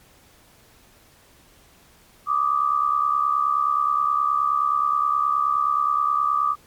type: tone pair together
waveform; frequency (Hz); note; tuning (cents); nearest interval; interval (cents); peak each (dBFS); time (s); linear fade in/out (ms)
sine; 1169 / 1238.5; D6 / D#6; -8 / -8; minor second; 100; -20 / -22; 2.26-6.56; 50
effects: pink hiss -54 dBFS RMS until 6.66 s + MP3 96 kbps